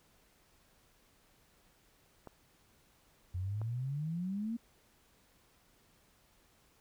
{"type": "clicks", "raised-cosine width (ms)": 1, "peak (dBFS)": -33, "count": 2, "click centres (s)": [2.273, 3.616]}
{"type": "exponential sweep", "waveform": "sine", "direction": "up", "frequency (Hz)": [87.31, 237.1], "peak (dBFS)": -34, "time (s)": [3.34, 4.57], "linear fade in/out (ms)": 10}
{"effects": ["pink hiss -68 dBFS RMS until 6.8 s"]}